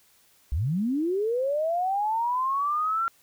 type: linear sweep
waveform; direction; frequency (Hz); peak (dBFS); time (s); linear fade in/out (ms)
sine; up; 58 to 1374; -23; 0.52-3.08; 0
effects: white hiss -61 dBFS RMS until 3.22 s